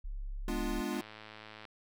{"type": "tone", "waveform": "sine", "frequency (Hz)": 34.44, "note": "C#1", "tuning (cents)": -10, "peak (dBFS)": -36, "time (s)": [0.04, 0.81], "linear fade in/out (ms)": 10}
{"type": "chord", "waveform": "square", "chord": "G# diminished seventh", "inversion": "none", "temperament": "equal", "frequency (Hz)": [207.7, 246.9, 293.7, 349.2], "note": ["G#3", "B3", "D4", "F4"], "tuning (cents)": [0, 0, 0, 0], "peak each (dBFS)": -40, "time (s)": [0.48, 1.01], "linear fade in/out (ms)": 2}
{"type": "click train", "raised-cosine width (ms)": 0.3, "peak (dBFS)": -32, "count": 79, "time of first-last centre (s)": [0.93, 1.652], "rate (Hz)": 108}
{"effects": []}